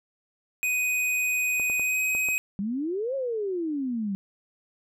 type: tone with pitch glide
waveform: square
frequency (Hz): 2497 to 2522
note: D#7 to D#7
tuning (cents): +6 to +23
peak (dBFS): -24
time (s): 0.63-2.38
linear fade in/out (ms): 0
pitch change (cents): +17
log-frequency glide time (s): 1.8-2.01
type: clicks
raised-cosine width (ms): 1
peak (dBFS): -25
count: 5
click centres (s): 1.598 / 1.699 / 1.796 / 2.15 / 2.287
type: exponential two-way sweep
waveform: sine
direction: up then down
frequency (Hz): 190 to 554.4 to 190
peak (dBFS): -26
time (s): 2.59-4.15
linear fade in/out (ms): 0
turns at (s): 3.15
effects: none